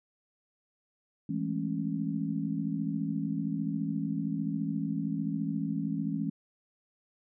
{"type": "chord", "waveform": "sine", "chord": "A major seventh", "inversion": "second", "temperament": "just", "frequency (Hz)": [165, 206.2, 220, 275], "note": ["E3", "G#3", "A3", "C#4"], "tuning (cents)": [2, -12, 0, -14], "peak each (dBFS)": [-34, -35, -37, -34], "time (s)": [1.29, 6.3], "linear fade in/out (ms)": 5, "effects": []}